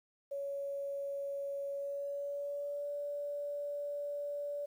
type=tone with pitch glide; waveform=sine; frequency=560 to 577.4 Hz; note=C#5 to D5; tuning=+18 to -30 cents; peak=-36 dBFS; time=0.31-4.66 s; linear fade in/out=10 ms; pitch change=+52 cents; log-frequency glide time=1.71-2.9 s; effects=11-bit